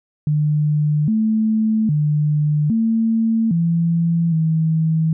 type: tone with pitch steps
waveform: sine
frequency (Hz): 150.1 / 218.8 / 149.7 / 225.1 / 167.7 / 160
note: D3 / A3 / D3 / A3 / E3 / D#3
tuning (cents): +38 / -9 / +33 / +40 / +30 / +49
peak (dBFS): -14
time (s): 0.27-5.13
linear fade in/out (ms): 2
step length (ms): 810
effects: none